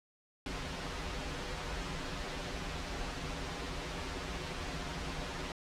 pink noise with comb filter, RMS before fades -39 dBFS, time 0.46-5.52 s, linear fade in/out 2 ms, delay 9.2 ms, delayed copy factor -0.9, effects low-pass 5000 Hz 12 dB/octave

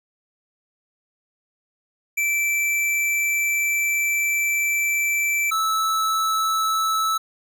square tone pair in turn, 2331 / 1308.2 Hz, D7 / E6, -14 / -14 cents, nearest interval minor seventh, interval 1000 cents, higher first, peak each -20 dBFS, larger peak neither, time 2.17-5.51 / 5.51-7.18 s, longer first, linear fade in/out 10 ms, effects none

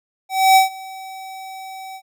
square tone with ADSR envelope, 764 Hz, G5, 45 cents flat, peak -8 dBFS, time 0.29-2.02 s, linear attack 270 ms, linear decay 130 ms, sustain -24 dB, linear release 66 ms, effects none

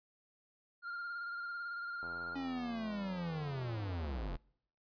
triangle tone with vibrato, 1400 Hz, F6, 4 cents sharp, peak -38 dBFS, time 0.82-2.38 s, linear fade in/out 50 ms, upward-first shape square, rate 18 Hz, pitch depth 21 cents each way
click train, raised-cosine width 1 ms, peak -36 dBFS, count 200, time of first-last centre 2.03-4.349 s, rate 85.8 Hz
square linear sweep, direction down, 277.2 to 38.24 Hz, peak -38 dBFS, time 2.35-4.37 s, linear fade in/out 10 ms
effects noise-tail reverb RT60 0.7 s tail -26 dB re dry + resampled to 11025 Hz

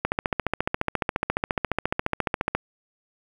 click train, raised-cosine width 0.5 ms, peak -7 dBFS, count 37, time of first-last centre 0.05-2.55 s, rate 14.4 Hz, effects 7-bit

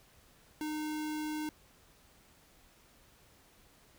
sine tone with sample-and-hold, 305.8 Hz, D#4, 30 cents flat, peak -34 dBFS, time 0.61-1.49 s, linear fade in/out 0 ms, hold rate 1225 Hz, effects pink hiss -63 dBFS RMS until 3.98 s

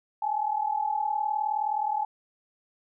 sine tone pair together, 822 / 861.3 Hz, G#5 / A5, -18 / -37 cents, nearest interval minor second, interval 81 cents, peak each -29 / -27 dBFS, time 0.22-2.05 s, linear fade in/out 5 ms, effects none

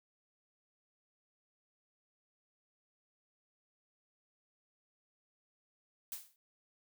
blue noise with exponential decay, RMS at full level -39 dBFS, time 6.12-6.36 s, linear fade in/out 1 ms, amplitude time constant 52 ms, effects none

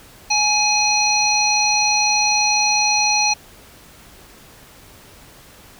harmonic tone, 838 Hz, G#5, 15 cents sharp, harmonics 1 / 3 / 5 / 7, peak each -20 / -20 / -20 / -20 dBFS, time 0.3-3.34 s, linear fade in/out 10 ms, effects pink hiss -45 dBFS RMS until 5.79 s

